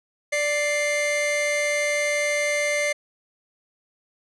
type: tone pair together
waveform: 45% pulse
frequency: 587.3 / 2096 Hz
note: D5 / C7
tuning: 0 / +2 cents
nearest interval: octave + minor seventh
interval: 2202 cents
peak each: -24 dBFS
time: 0.32-2.93 s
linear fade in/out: 10 ms
effects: resampled to 24000 Hz